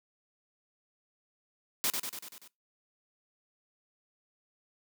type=noise with echo; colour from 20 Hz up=white; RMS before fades=-29 dBFS; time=1.84-1.9 s; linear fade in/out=0 ms; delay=96 ms; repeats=6; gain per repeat=-4 dB; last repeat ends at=2.476 s; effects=noise-tail reverb RT60 0.2 s tail -22 dB re dry + high-pass 200 Hz 12 dB/octave